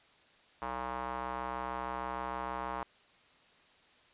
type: tone with band-pass filter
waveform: square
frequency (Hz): 63.2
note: B1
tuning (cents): +41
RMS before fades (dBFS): -38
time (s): 0.62-2.83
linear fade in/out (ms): 0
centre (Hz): 1000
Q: 2.7
effects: white hiss -63 dBFS RMS until 4.13 s + resampled to 8000 Hz